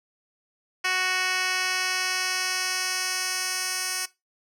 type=tone with band-pass filter sweep; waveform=10% pulse; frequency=370 Hz; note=F#4; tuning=in tune; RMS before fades=-27 dBFS; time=0.84-4.06 s; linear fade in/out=10 ms; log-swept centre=3200 to 7600 Hz; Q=0.98; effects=noise-tail reverb RT60 0.2 s tail -18 dB re dry